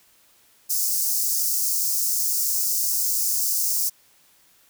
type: high-pass noise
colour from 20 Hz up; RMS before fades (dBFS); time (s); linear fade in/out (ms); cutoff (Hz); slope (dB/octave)
white; -23; 0.69-3.9; 20; 5000; 48
effects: white hiss -58 dBFS RMS until 4.69 s